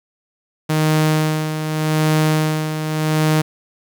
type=tone with tremolo; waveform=sawtooth; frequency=155.4 Hz; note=D#3; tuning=2 cents flat; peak=-9 dBFS; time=0.69-3.42 s; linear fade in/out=10 ms; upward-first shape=sine; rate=0.84 Hz; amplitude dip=60%; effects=8-bit